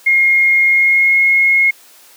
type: tone with pitch glide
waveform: sine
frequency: 2141 to 2160 Hz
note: C7 to C#7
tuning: +39 to -45 cents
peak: -8 dBFS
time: 0.06-1.71 s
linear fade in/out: 10 ms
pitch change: +16 cents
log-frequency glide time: 0.66-1.18 s
effects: white hiss -44 dBFS RMS until 2.16 s + high-pass 300 Hz 12 dB/octave